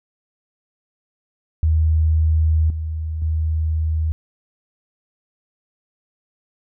sine tone with level steps, 79.1 Hz, D#2, 29 cents sharp, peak -13 / -22 / -17 dBFS, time 1.63-4.12 s, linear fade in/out 0 ms, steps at 2.7 / 3.22 s, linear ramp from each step 2 ms, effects none

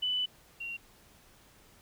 sine tone pair in turn, 2990 / 2756 Hz, F#7 / F7, +17 / -24 cents, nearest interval minor second, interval 141 cents, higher first, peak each -28 / -36 dBFS, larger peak first, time 0.02-0.26 / 0.6-0.77 s, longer first, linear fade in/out 10 ms, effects pink hiss -60 dBFS RMS until 1.81 s

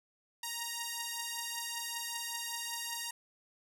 5% pulse beating tone pair, 932.3 / 937.5 Hz, A#5 / A#5, 0 / +10 cents, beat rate 5.2 Hz, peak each -29 / -27 dBFS, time 0.43-3.11 s, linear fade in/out 5 ms, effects none

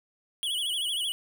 square tone with vibrato, 3136 Hz, G7, in tune, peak -28 dBFS, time 0.43-1.12 s, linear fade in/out 0 ms, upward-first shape sine, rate 13 Hz, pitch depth 140 cents each way, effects none

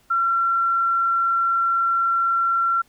sine tone, 1362 Hz, F6, 44 cents flat, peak -17 dBFS, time 0.1-2.82 s, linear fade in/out 10 ms, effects pink hiss -59 dBFS RMS until 2.88 s

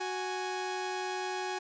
sawtooth tone pair together, 370 / 830.6 Hz, F#4 / G#5, 0 / 0 cents, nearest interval octave + major second, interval 1400 cents, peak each -32 / -32 dBFS, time 0-1.59 s, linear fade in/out 10 ms, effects resampled to 16000 Hz

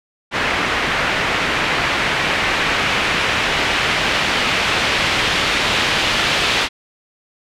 white noise with low-pass filter sweep, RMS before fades -18 dBFS, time 0.31-6.69 s, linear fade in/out 50 ms, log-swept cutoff 2100 to 3200 Hz, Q 1.2, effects none

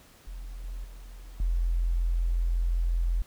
sine tone with level steps, 42.71 Hz, F1, 38 cents flat, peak -36 / -33 / -41 / -23 dBFS, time 0.27-3.22 s, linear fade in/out 0 ms, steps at 0.64 / 0.84 / 1.4 s, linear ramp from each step 2 ms, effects pink hiss -56 dBFS RMS until 3.26 s

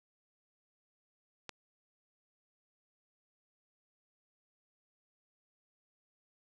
click, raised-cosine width 0.2 ms, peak -24 dBFS, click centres 1.493 s, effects none

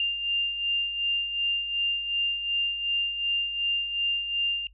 sine beating tone pair, 2794 / 2796.7 Hz, F7 / F7, 0 / +2 cents, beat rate 2.7 Hz, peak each -33 / -25 dBFS, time 0-4.67 s, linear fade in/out 2 ms, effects noise-tail reverb RT60 0.1 s tail -21 dB re dry + added 50 Hz sine -52 dBFS peak until 4.73 s

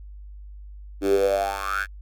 10% pulse tone with high-pass filter sweep, 98 Hz, G2, in tune, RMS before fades -23 dBFS, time 1.01-1.87 s, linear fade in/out 50 ms, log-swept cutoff 310 to 1700 Hz, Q 9.6, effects added 50 Hz sine -38 dBFS peak until 2.01 s

